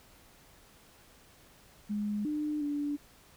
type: tone with pitch steps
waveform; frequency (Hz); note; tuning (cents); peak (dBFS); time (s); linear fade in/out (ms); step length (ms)
sine; 207.9 / 300.4 / 290.5; G#3 / D4 / D4; +2 / +39 / -19; -30; 1.89-2.97; 20; 360
effects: pink hiss -59 dBFS RMS until 3.36 s